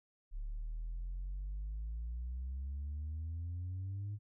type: exponential sweep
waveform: sine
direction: up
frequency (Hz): 35.09 to 104.8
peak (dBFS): -36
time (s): 0.31-4.19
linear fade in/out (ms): 50
effects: tanh soft clip ceiling -36 dBFS